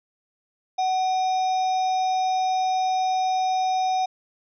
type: harmonic tone with a mistuned harmonic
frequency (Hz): 748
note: F#5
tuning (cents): +19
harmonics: 1 / 3 / 5 / 7 / 8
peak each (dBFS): -20 / -41 / -38 / -41 / -43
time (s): 0.78-4.06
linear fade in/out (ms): 10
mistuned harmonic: 3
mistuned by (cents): +110
effects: none